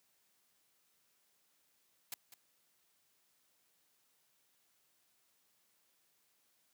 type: noise with echo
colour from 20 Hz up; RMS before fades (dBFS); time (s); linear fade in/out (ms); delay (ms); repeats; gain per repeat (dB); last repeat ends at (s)
white; -42; 2.12-2.14; 2; 200; 1; -13; 2.34
effects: white hiss -75 dBFS RMS until 6.73 s + high-pass 100 Hz 12 dB/octave